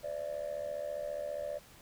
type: tone with amplitude modulation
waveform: sine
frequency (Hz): 587.3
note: D5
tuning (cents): 0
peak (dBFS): -30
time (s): 0.03-1.59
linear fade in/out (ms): 20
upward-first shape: sine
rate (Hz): 74.8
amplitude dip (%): 90
effects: tanh soft clip ceiling -30 dBFS + pink hiss -57 dBFS RMS until 1.81 s